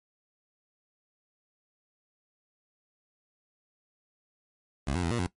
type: tone with pitch steps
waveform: 15% pulse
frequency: 69.2 / 89.3 / 83.9 / 118.8 / 89.3 Hz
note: C#2 / F2 / E2 / A#2 / F2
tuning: -2 / +39 / +31 / +33 / +39 cents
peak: -21 dBFS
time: 4.87-5.27 s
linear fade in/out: 5 ms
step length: 80 ms
effects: noise-tail reverb RT60 0.1 s tail -17 dB re dry + MP3 48 kbps